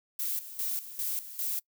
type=noise with tremolo; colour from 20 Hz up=violet; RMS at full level=-32 dBFS; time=0.19-1.6 s; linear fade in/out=5 ms; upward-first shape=square; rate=2.5 Hz; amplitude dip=75%; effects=noise-tail reverb RT60 0.1 s tail -25 dB re dry